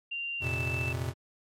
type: tone with pitch glide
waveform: sine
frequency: 2777 to 2647 Hz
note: F7 to E7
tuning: -10 to +7 cents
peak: -32 dBFS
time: 0.11-0.93 s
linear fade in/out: 10 ms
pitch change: -83 cents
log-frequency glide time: 0.4-0.46 s
type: chord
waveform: square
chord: F suspended fourth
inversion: none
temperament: just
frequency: 87.31 / 116.41 / 130.96 Hz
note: F2 / Bb2 / C3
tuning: 0 / -2 / +2 cents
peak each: -36 dBFS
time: 0.4-1.14 s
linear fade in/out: 50 ms
effects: MP3 64 kbps